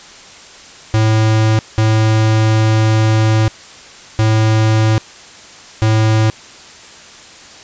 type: tone bursts at uneven times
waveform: square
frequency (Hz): 109.7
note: A2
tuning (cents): -5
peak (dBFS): -10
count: 4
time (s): 0.94-1.59 / 1.78-3.48 / 4.19-4.98 / 5.82-6.3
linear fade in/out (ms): 0
effects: white hiss -37 dBFS RMS until 7.63 s + resampled to 16000 Hz